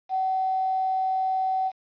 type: tone with quantisation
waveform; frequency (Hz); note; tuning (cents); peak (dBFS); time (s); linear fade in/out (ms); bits
sine; 757; F#5; +39; -22; 0.09-1.72; 50; 8
effects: resampled to 11025 Hz